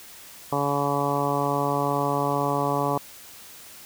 harmonic tone, 142.2 Hz, C#3, 45 cents sharp, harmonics 1 / 2 / 3 / 4 / 5 / 6 / 7 / 8, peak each -30 / -30 / -30 / -30 / -30 / -30 / -30 / -30 dBFS, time 0.52-2.98 s, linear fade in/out 5 ms, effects white hiss -45 dBFS RMS until 3.85 s

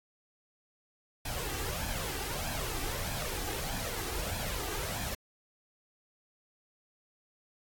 pink noise with flanger, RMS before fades -36 dBFS, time 1.25-5.15 s, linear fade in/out 5 ms, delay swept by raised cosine 1.2 to 2.6 ms, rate 1.6 Hz, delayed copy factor +0.6, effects AAC 64 kbps

